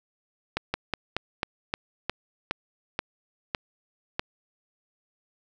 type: slowing click train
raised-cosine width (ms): 0.3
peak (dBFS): -10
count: 11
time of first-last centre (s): 0.57-4.195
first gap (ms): 170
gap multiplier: 1.16
effects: none

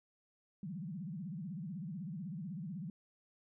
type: tone with vibrato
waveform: sine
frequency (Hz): 174.61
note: F3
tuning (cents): 0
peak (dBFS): -40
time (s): 0.63-2.9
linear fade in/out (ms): 2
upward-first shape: sine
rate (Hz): 16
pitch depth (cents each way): 290
effects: none

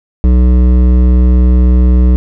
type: tone with hard clipping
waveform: sine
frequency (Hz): 61.9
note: B1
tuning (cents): +5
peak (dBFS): -6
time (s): 0.24-2.16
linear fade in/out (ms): 0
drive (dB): 12
effects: none

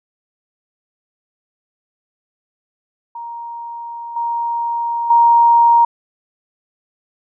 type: tone with level steps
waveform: sine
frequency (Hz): 937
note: A#5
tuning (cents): +9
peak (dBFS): -26 / -17 / -7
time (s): 3.15-5.85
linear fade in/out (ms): 5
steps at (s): 4.16 / 5.1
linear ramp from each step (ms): 5
effects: none

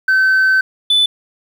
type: tone pair in turn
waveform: sine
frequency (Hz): 1535 / 3494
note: G6 / A7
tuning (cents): -37 / -13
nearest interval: octave + major second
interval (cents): 1424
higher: second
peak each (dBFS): -7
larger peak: neither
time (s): 0.08-0.61 / 0.9-1.06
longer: first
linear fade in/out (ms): 5
effects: tanh soft clip ceiling -8 dBFS + 7-bit

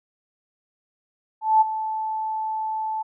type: tone with ADSR envelope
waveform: sine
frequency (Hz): 874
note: A5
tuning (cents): -12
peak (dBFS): -11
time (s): 1.41-3.03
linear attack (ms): 200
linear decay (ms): 21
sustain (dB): -13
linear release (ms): 15
effects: none

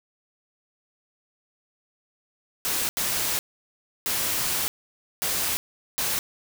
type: noise bursts at uneven times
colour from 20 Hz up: white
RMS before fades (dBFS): -26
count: 5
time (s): 2.65-2.89 / 2.97-3.39 / 4.06-4.68 / 5.22-5.57 / 5.98-6.19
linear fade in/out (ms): 0
effects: none

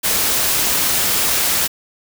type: noise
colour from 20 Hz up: white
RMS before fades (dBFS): -17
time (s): 0.03-1.68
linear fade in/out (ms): 20
effects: none

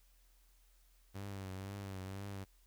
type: tone with vibrato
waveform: sawtooth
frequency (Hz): 97.1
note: G2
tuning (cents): -16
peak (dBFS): -39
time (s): 1.14-2.45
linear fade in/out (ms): 20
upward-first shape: triangle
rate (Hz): 2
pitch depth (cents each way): 69
effects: added 42 Hz sine -65 dBFS peak until 2.66 s + white hiss -73 dBFS RMS until 2.66 s

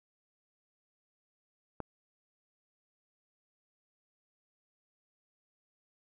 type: click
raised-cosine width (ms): 1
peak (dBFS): -23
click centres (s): 1.803
effects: none

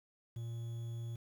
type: tone with quantisation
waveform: triangle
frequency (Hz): 116.54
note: A#2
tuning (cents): 0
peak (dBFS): -37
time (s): 0.36-1.16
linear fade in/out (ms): 5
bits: 10
effects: none

